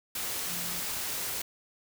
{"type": "tone in noise", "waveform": "sine", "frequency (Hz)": 174.61, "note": "F3", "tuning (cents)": 0, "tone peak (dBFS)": -44, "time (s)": [0.49, 0.8], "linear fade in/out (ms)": 5, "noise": "white", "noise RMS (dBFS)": -34, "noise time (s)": [0.15, 1.42], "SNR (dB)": -13, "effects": []}